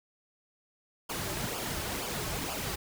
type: noise with flanger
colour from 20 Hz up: pink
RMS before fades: -35 dBFS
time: 1.09-2.76 s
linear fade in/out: 10 ms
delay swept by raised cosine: 0.5 to 4.3 ms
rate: 2.1 Hz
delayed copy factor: -0.7
effects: none